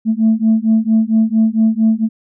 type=beating tone pair; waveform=sine; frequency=219.4 / 223.8 Hz; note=A3 / A3; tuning=-5 / +30 cents; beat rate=4.4 Hz; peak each=-12 dBFS; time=0.05-2.09 s; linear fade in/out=50 ms; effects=tanh soft clip ceiling -5 dBFS